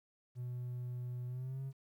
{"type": "tone with pitch glide", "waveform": "triangle", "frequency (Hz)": [123.47, 134.64], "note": ["B2", "C3"], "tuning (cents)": [0, 50], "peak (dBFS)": -36, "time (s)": [0.35, 1.73], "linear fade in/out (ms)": 50, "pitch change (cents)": 150, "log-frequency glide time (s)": [1.27, 1.61], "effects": ["tanh soft clip ceiling -33 dBFS", "12-bit"]}